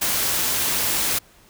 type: noise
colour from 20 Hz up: white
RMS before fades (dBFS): -22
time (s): 0.01-1.19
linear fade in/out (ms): 10
effects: pink hiss -53 dBFS RMS until 1.49 s